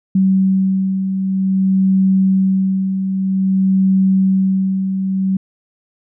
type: beating tone pair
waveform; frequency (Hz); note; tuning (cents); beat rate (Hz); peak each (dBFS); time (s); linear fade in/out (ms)
sine; 190.3 / 190.82; F#3 / G3; +49 / -46; 0.52; -21 / -12; 0.15-5.37; 5
effects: none